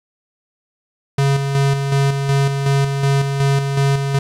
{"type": "tone with tremolo", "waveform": "square", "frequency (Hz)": 138.59, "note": "C#3", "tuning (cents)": 0, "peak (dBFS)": -13, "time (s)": [1.18, 4.19], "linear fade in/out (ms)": 5, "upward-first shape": "square", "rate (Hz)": 2.7, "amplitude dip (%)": 45, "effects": ["low-pass 9000 Hz 12 dB/octave", "8-bit"]}